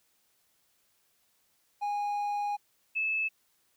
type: tone pair in turn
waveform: triangle / sine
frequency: 822 / 2610 Hz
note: G#5 / E7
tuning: -18 / -18 cents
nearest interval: octave + minor sixth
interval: 2000 cents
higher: second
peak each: -27 dBFS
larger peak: neither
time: 1.81-2.57 / 2.95-3.29 s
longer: first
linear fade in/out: 20 ms
effects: white hiss -71 dBFS RMS until 3.76 s